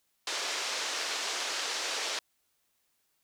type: band-pass noise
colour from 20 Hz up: white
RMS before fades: -34 dBFS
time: 0.27-2.19 s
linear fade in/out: 2 ms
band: 370 to 6300 Hz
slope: 24 dB/octave
effects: white hiss -75 dBFS RMS until 3.23 s